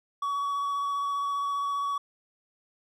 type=tone with vibrato; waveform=triangle; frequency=1130 Hz; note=C#6; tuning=33 cents sharp; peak=-25 dBFS; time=0.22-1.98 s; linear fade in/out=5 ms; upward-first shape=sine; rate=15 Hz; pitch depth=12 cents each way; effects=none